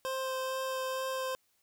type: tone with vibrato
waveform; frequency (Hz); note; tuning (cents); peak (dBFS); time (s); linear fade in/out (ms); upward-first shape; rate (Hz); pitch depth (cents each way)
25% pulse; 523.3; C5; 0; -29; 0.05-1.35; 0; sine; 2.2; 9
effects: white hiss -73 dBFS RMS until 1.62 s